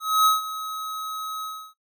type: tone with ADSR envelope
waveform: square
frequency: 1276 Hz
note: D#6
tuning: 43 cents sharp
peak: -15 dBFS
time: 0-1.74 s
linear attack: 260 ms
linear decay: 150 ms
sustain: -15 dB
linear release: 310 ms
effects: noise-tail reverb RT60 0.1 s tail -18 dB re dry